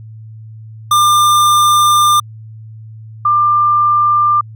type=tone pair in turn; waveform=square / sine; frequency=1197 / 1191.9 Hz; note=D6 / D6; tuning=+33 / +25 cents; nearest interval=unison; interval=8 cents; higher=first; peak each=-8 dBFS; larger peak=neither; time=0.91-2.2 / 3.25-4.41 s; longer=first; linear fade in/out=5 ms; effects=added 110 Hz sine -30 dBFS peak until 4.55 s